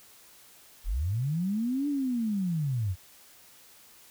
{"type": "linear two-way sweep", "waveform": "sine", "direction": "up then down", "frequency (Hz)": [31.72, 293.8, 84.2], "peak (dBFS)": -26, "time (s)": [0.84, 2.96], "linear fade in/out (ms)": 50, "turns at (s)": 1.88, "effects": ["white hiss -55 dBFS RMS until 4.1 s"]}